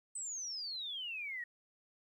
sine exponential sweep, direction down, 8270 to 1858 Hz, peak -39 dBFS, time 0.15-1.44 s, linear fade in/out 5 ms, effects 12-bit

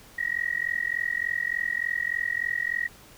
sine tone with amplitude modulation, 1898 Hz, A#6, 31 cents sharp, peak -21 dBFS, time 0.18-2.88 s, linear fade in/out 10 ms, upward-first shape sine, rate 43.4 Hz, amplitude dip 100%, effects pink hiss -51 dBFS RMS until 3.17 s

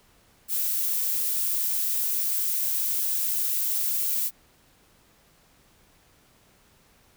violet noise, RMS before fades -26 dBFS, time 0.48-4.31 s, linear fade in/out 50 ms, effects pink hiss -60 dBFS RMS until 7.16 s

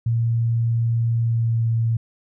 sine tone with pitch glide, 115.9 to 114.44 Hz, A#2 to A#2, -10 to -31 cents, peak -17 dBFS, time 0.06-1.97 s, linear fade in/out 5 ms, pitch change -21 cents, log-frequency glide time 1.19-1.65 s, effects none

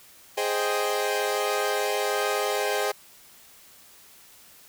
sawtooth chord, Ab major seventh, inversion none, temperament equal, 415.3 / 523.3 / 622.3 / 784 Hz, Ab4 / C5 / Eb5 / G5, 0 / 0 / 0 / 0 cents, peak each -24 / -26 / -27 / -27 dBFS, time 0.37-2.92 s, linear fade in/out 10 ms, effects white hiss -52 dBFS RMS until 4.68 s

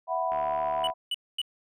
sine chord, E suspended second, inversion none, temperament just, 659.3 / 741.7 / 988.9 Hz, E5 / F#5 / B5, 0 / +4 / +2 cents, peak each -30 dBFS, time 0.07-0.94 s, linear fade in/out 50 ms
click train, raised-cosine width 0.5 ms, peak -26 dBFS, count 44, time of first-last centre 0.32-0.9 s, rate 74.1 Hz
triangle tone bursts, 2960 Hz, F#7, in tune, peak -25 dBFS, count 3, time 0.84-1.416 s, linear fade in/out 2 ms, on 32 ms, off 240 ms
effects none

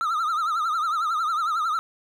triangle tone with vibrato, 1287 Hz, E6, 42 cents flat, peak -20 dBFS, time 0.01-1.79 s, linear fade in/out 0 ms, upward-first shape triangle, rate 11 Hz, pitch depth 140 cents each way, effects none

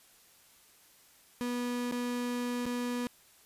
35% pulse tone with dropouts, 244 Hz, B3, 21 cents flat, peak -30 dBFS, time 1.41-3.07 s, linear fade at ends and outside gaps 0 ms, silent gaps 1.913-1.923 / 2.656-2.664 s, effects white hiss -61 dBFS RMS until 3.45 s + resampled to 32000 Hz

